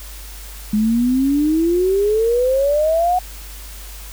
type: exponential sweep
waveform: sine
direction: up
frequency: 208 to 740 Hz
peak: -13 dBFS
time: 0.73-3.19 s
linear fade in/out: 5 ms
effects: added 50 Hz sine -33 dBFS peak until 4.12 s + white hiss -38 dBFS RMS until 4.12 s